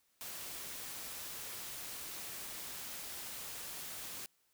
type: noise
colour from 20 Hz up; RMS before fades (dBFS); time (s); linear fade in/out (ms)
white; -45; 0.21-4.26; 0
effects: white hiss -75 dBFS RMS until 4.53 s